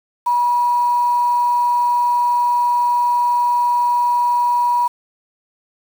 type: tone with quantisation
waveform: sine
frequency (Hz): 967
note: B5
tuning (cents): -37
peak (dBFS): -13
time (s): 0.26-4.88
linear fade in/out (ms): 10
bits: 6
effects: none